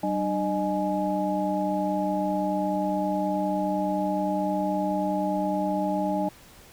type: tone cluster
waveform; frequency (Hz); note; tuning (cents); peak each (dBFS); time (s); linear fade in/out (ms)
sine; 191.3 / 300.9 / 612 / 837; G3 / D4 / D#5 / G#5; -42 / +42 / -29 / +13; -29; 0.03-6.29; 5
effects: pink hiss -51 dBFS RMS until 6.72 s